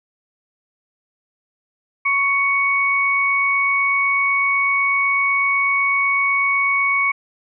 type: tone pair together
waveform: sine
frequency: 1108.7 / 2228 Hz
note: C#6 / C#7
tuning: 0 / +8 cents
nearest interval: octave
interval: 1208 cents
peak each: -21 / -16 dBFS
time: 2.05-7.12 s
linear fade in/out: 10 ms
effects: none